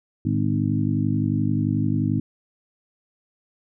harmonic tone with a mistuned harmonic, 51.4 Hz, G#1, 17 cents flat, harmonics 2 / 3 / 4 / 5 / 6, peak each -24 / -26 / -27 / -25 / -28 dBFS, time 0.25-2.2 s, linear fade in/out 5 ms, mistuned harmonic 2, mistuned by +80 cents, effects none

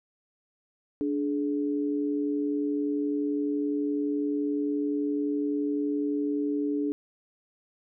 sine tone pair together, 291.3 / 423 Hz, D4 / G#4, -14 / +32 cents, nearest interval tritone, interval 646 cents, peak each -26 / -32 dBFS, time 1.01-6.92 s, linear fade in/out 0 ms, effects none

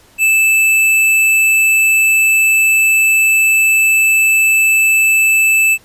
square tone, 2632 Hz, E7, 3 cents flat, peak -9 dBFS, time 0.18-5.78 s, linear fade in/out 50 ms, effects pink hiss -47 dBFS RMS until 5.84 s + resampled to 32000 Hz

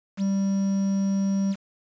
triangle tone with quantisation, 196 Hz, G3, in tune, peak -19 dBFS, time 0.17-1.56 s, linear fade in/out 50 ms, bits 7, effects resampled to 16000 Hz

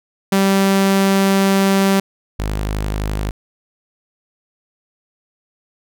sawtooth tone pair in turn, 194.8 / 51.7 Hz, G3 / G#1, -11 / -7 cents, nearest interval octave + major seventh, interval 2296 cents, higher first, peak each -8 / -15 dBFS, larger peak first, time 0.32-2 / 2.39-3.31 s, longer first, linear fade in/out 5 ms, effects none

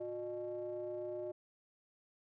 triangle ring-modulated tone, 124.5 Hz, B2, 14 cents sharp, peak -34 dBFS, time 0-1.32 s, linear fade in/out 10 ms, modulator 484 Hz, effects none

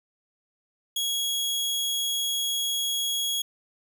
sawtooth tone, 3322 Hz, G#7, in tune, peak -22 dBFS, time 0.96-3.42 s, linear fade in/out 5 ms, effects none

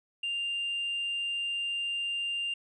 triangle tone with tanh clipping, 2794 Hz, F7, in tune, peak -30 dBFS, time 0.23-2.54 s, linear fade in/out 5 ms, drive 5 dB, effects resampled to 24000 Hz

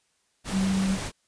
sine tone in noise, 192 Hz, G3, 36 cents flat, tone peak -22 dBFS, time 0.51-0.98 s, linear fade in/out 50 ms, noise pink, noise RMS -33 dBFS, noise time 0.44-1.12 s, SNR +8 dB, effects white hiss -70 dBFS RMS until 1.27 s + resampled to 22050 Hz

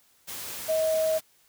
sine tone in noise, 635 Hz, D#5, 35 cents sharp, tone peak -22 dBFS, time 0.68-1.19 s, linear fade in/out 20 ms, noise white, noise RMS -37 dBFS, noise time 0.27-1.21 s, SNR +12 dB, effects white hiss -63 dBFS RMS until 1.48 s

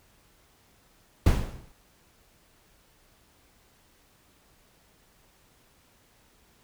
brown noise with exponential decay, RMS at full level -17 dBFS, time 1.26-1.72 s, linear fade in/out 5 ms, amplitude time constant 100 ms, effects pink hiss -62 dBFS RMS until 6.63 s

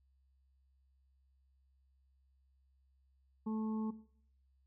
harmonic tone, 218.2 Hz, A3, 14 cents flat, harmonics 1 / 2 / 4 / 5, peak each -35 / -47 / -50 / -54 dBFS, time 3.46-3.91 s, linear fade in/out 10 ms, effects noise-tail reverb RT60 0.6 s tail -17 dB re dry + added 66 Hz sine -69 dBFS peak until 4.66 s

